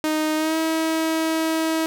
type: tone with pitch glide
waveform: sawtooth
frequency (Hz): 310.1 to 321.4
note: D#4 to E4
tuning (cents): -6 to -44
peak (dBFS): -16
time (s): 0.04-1.86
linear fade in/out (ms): 0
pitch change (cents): +62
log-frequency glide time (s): 0.36-0.57
effects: none